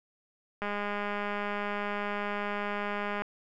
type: click train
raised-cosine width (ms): 0.5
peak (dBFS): -19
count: 534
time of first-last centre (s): 0.62-3.22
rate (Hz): 205
effects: none